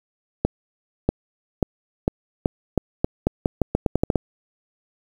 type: accelerating click train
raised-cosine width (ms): 2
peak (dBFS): -4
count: 16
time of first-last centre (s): 0.45-4.157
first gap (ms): 640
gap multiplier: 0.84
effects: 7-bit